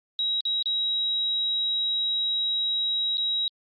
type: tone with dropouts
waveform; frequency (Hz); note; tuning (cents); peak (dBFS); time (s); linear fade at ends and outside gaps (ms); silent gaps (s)
sine; 3840; B7; -49; -23; 0.19-3.48; 1; 0.407-0.453 / 0.626-0.658 / 3.172-3.18
effects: Opus 48 kbps